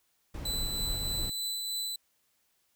brown noise, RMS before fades -36 dBFS, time 0.34-1.3 s, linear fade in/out 5 ms
sawtooth tone with tremolo, 3997 Hz, B7, 20 cents sharp, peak -28 dBFS, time 0.45-1.96 s, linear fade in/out 5 ms, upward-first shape triangle, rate 3.2 Hz, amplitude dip 30%
effects white hiss -73 dBFS RMS until 2.75 s

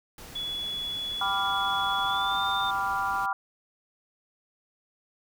pink noise, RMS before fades -45 dBFS, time 0.18-3.26 s, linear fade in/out 2 ms
sine tone with pitch glide, 3399 to 3597 Hz, G#7 to A7, +39 to +37 cents, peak -30 dBFS, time 0.35-2.71 s, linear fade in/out 10 ms, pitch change +98 cents, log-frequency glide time 2.04-2.39 s
sine chord, G dominant seventh, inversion none, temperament equal, 784 / 987.8 / 1174.7 / 1396.9 Hz, G5 / B5 / D6 / F6, 0 / 0 / 0 / 0 cents, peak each -31 dBFS, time 1.21-3.33 s, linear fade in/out 2 ms
effects none

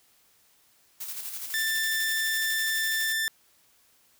blue noise with tremolo, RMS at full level -35 dBFS, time 1-3.13 s, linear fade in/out 10 ms, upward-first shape square, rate 12 Hz, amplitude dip 40%
sawtooth tone, 1775 Hz, A6, 15 cents sharp, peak -22 dBFS, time 1.54-3.28 s, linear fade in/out 0 ms
effects white hiss -63 dBFS RMS until 4.19 s

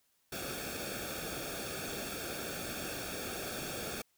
pink noise with comb filter, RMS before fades -40 dBFS, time 0.32-4.02 s, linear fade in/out 5 ms, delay 1 ms, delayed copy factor -0.8, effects white hiss -74 dBFS RMS until 4.17 s

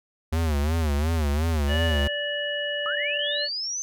square tone with vibrato, 76.9 Hz, D#2, 20 cents flat, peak -22 dBFS, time 0.32-2.08 s, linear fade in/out 10 ms, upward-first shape sine, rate 2.8 Hz, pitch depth 140 cents each way
harmonic tone, 583 Hz, D5, 13 cents flat, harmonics 1 / 3 / 5, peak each -30 / -30 / -30 dBFS, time 1.67-3.49 s, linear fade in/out 50 ms
sine linear sweep, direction up, 1214 to 6272 Hz, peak -27 dBFS, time 2.86-3.82 s, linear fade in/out 0 ms
effects none

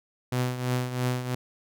sawtooth tone with tremolo, 125.5 Hz, B2, 28 cents sharp, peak -19 dBFS, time 0.32-1.35 s, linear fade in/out 5 ms, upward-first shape triangle, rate 3 Hz, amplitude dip 70%, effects none

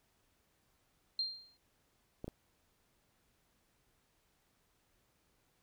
sine tone with exponential decay, 4186 Hz, C8, in tune, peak -30 dBFS, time 1.19-1.57 s, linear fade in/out 2 ms, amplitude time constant 82 ms
clicks, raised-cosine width 2 ms, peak -29 dBFS, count 2, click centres 2.244 / 2.28 s
effects pink hiss -75 dBFS RMS until 5.62 s

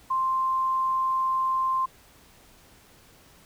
sine tone, 1050 Hz, C6, 6 cents sharp, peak -22 dBFS, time 0.1-1.86 s, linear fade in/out 10 ms, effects pink hiss -55 dBFS RMS until 3.45 s

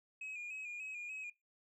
sine tone with vibrato, 2489 Hz, D#7, in tune, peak -40 dBFS, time 0.21-1.3 s, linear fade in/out 5 ms, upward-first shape square, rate 3.4 Hz, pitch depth 44 cents each way, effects noise-tail reverb RT60 0.2 s tail -20 dB re dry + tanh soft clip ceiling -41 dBFS

